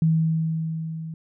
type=tone with level ramp; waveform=sine; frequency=161 Hz; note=E3; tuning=41 cents flat; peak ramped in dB=-15 to -31 dBFS; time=0.02-1.14 s; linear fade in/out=2 ms; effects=none